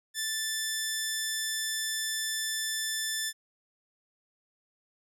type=tone; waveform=10% pulse; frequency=1760 Hz; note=A6; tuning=in tune; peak=-21 dBFS; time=0.14-3.33 s; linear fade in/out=50 ms; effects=none